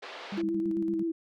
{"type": "band-pass noise", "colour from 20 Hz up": "pink", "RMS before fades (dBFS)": -43, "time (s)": [0.02, 0.42], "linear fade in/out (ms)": 10, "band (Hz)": [430, 4200], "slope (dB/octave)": 24}
{"type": "tone with tremolo", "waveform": "sine", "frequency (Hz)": 200, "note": "G3", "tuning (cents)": 35, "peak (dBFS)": -32, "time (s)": [0.32, 1.03], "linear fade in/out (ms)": 5, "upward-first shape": "square", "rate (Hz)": 8.9, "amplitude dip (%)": 65}
{"type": "tone with vibrato", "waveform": "sine", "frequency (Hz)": 330, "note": "E4", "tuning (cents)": 2, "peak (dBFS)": -27, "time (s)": [0.37, 1.12], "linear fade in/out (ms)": 10, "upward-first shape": "square", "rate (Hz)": 7.8, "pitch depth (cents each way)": 23}
{"effects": []}